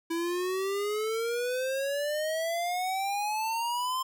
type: exponential sweep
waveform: square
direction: up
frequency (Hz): 329.6 to 1049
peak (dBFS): -29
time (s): 0.1-4.03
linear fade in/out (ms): 10
effects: none